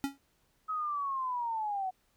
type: tone with exponential decay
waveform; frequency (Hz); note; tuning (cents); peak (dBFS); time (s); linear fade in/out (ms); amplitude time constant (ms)
square; 277.2; C#4; 0; -27; 0.04-0.18; 0; 30
type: linear sweep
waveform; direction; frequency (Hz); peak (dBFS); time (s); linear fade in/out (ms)
sine; down; 1283 to 736; -31; 0.68-1.91; 20
effects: pink hiss -72 dBFS RMS until 2.16 s